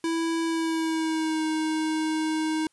square tone with pitch glide, 329.6 to 314 Hz, E4 to D#4, 0 to +16 cents, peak -25 dBFS, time 0.04-2.67 s, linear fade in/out 2 ms, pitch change -84 cents, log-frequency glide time 0.44-1.44 s, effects white hiss -68 dBFS RMS until 2.72 s + resampled to 24000 Hz

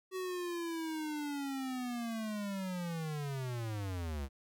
square linear sweep, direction down, 377.7 to 65.41 Hz, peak -37 dBFS, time 0.11-4.29 s, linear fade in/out 50 ms, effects none

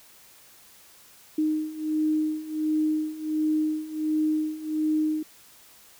sine beating tone pair, 308.3 / 309.7 Hz, D#4 / D#4, -16 / -8 cents, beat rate 1.4 Hz, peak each -28 / -25 dBFS, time 1.38-5.23 s, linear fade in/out 5 ms, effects white hiss -53 dBFS RMS until 5.99 s

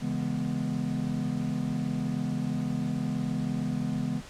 triangle chord, C# minor seventh, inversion none, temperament equal, 138.59 / 164.81 / 207.7 / 246.9 Hz, C#3 / E3 / G#3 / B3, 0 / 0 / 0 / 0 cents, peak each -32 / -32 / -31 / -30 dBFS, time 0-4.22 s, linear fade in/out 50 ms, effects pink hiss -47 dBFS RMS until 4.29 s + low-pass 8000 Hz 12 dB/octave

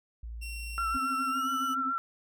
sine tone, 57 Hz, A#1, 38 cents flat, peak -37 dBFS, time 0.23-0.97 s, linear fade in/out 5 ms
sawtooth tone with pitch glide, 2729 to 2959 Hz, F7 to F#7, -41 to -1 cents, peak -37 dBFS, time 0.41-1.75 s, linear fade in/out 20 ms, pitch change +140 cents, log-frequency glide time 1.28-1.5 s
sine tone with vibrato, 1345 Hz, E6, 34 cents sharp, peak -28 dBFS, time 0.78-1.98 s, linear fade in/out 0 ms, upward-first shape sine, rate 7.2 Hz, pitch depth 35 cents each way
sine tone with tremolo, 262.4 Hz, C4, 5 cents sharp, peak -33 dBFS, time 0.94-1.93 s, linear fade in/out 10 ms, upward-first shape sine, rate 12 Hz, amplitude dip 80%
effects none

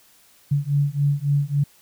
sine beating tone pair, 141.3 / 144.9 Hz, C#3 / D3, +34 / -23 cents, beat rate 3.6 Hz, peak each -21 dBFS, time 0.51-1.64 s, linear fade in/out 10 ms, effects white hiss -55 dBFS RMS until 1.81 s

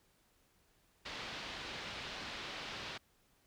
white low-pass noise, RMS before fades -45 dBFS, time 1.05-2.98 s, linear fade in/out 10 ms, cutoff 4200 Hz, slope 24 dB/octave, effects pink hiss -72 dBFS RMS until 3.46 s

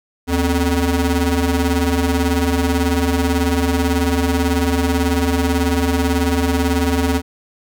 30% pulse ring-modulated tone, 171.8 Hz, F3, 28 cents flat, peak -9 dBFS, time 0.27-7.22 s, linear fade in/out 50 ms, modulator 95 Hz, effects none

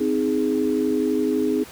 sine chord, Ab major, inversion first, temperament just, 259.6 / 311.5 / 415.3 Hz, C4 / Eb4 / Ab4, -13 / +2 / 0 cents, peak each -23 dBFS, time 0-1.64 s, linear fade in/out 10 ms, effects pink hiss -42 dBFS RMS until 1.71 s + high-pass 60 Hz 12 dB/octave

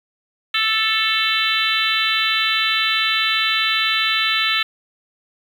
harmonic tone with a mistuned harmonic, 440 Hz, A4, in tune, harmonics 3 / 4 / 5 / 6 / 7 / 8 / 9, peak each -24 / -24 / -24 / -24 / -24 / -24 / -24 dBFS, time 0.54-4.63 s, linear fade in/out 5 ms, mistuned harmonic 6, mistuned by +18 cents, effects 7-bit

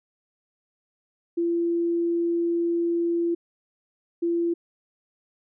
sine tone bursts at uneven times, 340.3 Hz, F4, 45 cents flat, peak -21 dBFS, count 2, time 1.37-3.35 / 4.22-4.54 s, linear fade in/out 10 ms, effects none

